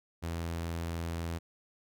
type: tone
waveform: sawtooth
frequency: 83.7 Hz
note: E2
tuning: 27 cents sharp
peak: -30 dBFS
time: 0.22-1.39 s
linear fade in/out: 20 ms
effects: none